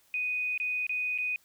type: tone with dropouts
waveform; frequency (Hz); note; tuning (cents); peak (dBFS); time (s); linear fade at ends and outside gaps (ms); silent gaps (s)
sine; 2489; D#7; 0; -28; 0.14-1.36; 1; 0.577-0.6 / 0.867-0.894 / 1.178-1.185
effects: white hiss -65 dBFS RMS until 1.44 s